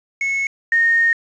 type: tone pair in turn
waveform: triangle / sine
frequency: 2194 / 1844.9 Hz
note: C#7 / A#6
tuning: -18 / -18 cents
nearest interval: minor third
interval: 300 cents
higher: first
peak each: -16 / -12 dBFS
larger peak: second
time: 0.21-0.47 / 0.72-1.13 s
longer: second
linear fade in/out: 2 ms
effects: resampled to 16000 Hz + 7-bit